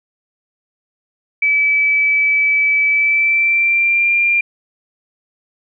sine tone with pitch glide, 2300 to 2389 Hz, D7 to D7, -37 to +29 cents, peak -11 dBFS, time 1.42-4.41 s, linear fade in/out 5 ms, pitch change +66 cents, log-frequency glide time 2.89-4.12 s, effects none

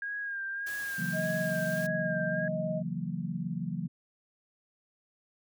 sine tone with vibrato, 1619 Hz, G#6, 45 cents flat, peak -33 dBFS, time 0.02-2.48 s, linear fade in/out 2 ms, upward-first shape sine, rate 1.7 Hz, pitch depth 42 cents each way
white noise, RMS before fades -45 dBFS, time 0.66-1.87 s, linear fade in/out 10 ms
sine chord, F# dominant seventh, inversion second, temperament just, 138.75 / 166.5 / 185 / 231.2 Hz, C#3 / E3 / F#3 / A#3, +2 / +18 / 0 / -14 cents, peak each -40 / -35 / -36 / -40 dBFS, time 0.98-3.88 s, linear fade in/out 10 ms
sine tone with pitch glide, 630 to 624.9 Hz, D#5 to D#5, +21 to +7 cents, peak -32 dBFS, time 1.12-2.83 s, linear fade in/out 50 ms, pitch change -14 cents, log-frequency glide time 1.76-2.1 s
effects none

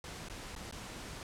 pink noise with dropouts, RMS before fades -45 dBFS, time 0.04-1.23 s, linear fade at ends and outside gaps 1 ms, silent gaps 0.286-0.298 / 0.552-0.562 / 0.712-0.724 s, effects low-pass 9000 Hz 12 dB/octave

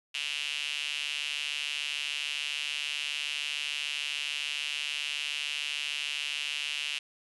sawtooth tone with high-pass filter, 146.83 Hz, D3, in tune, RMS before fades -34 dBFS, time 0.14-6.99 s, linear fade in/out 10 ms, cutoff 2800 Hz, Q 5.5, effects resampled to 24000 Hz

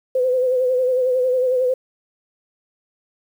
sine tone with vibrato, 508 Hz, B4, 49 cents sharp, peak -15 dBFS, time 0.15-1.74 s, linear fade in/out 5 ms, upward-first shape sine, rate 11 Hz, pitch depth 46 cents each way, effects 8-bit

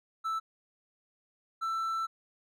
triangle tone pair in turn, 1319 / 1332 Hz, E6 / E6, +1 / +18 cents, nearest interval unison, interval 17 cents, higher second, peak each -28 dBFS, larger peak neither, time 0.24-0.4 / 1.61-2.07 s, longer second, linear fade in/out 20 ms, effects none

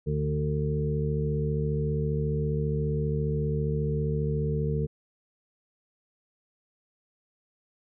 harmonic tone with a mistuned harmonic, 74.8 Hz, D2, 32 cents sharp, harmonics 1 / 2 / 3 / 5 / 6, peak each -32 / -27 / -36 / -38 / -32 dBFS, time 0.06-4.87 s, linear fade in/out 20 ms, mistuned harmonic 3, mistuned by -15 cents, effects none

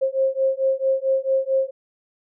sine beating tone pair, 531 / 535.5 Hz, C5 / C5, +25 / +40 cents, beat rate 4.5 Hz, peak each -21 dBFS, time 0.01-1.71 s, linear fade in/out 20 ms, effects none

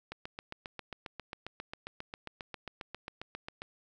click train, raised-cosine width 0.3 ms, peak -24 dBFS, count 27, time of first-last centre 0.12-3.619 s, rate 7.43 Hz, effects none

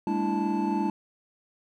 triangle tone cluster, 203.5 / 226.4 / 291.6 / 329.6 / 877 Hz, G#3 / A3 / D4 / E4 / A5, -35 / +50 / -12 / 0 / -6 cents, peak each -27 / -32 / -30 / -28 / -29 dBFS, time 0.07-0.9 s, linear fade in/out 2 ms, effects none

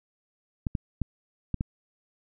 clicks, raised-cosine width 5 ms, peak -15 dBFS, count 5, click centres 0.668 / 0.752 / 1.017 / 1.543 / 1.609 s, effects none

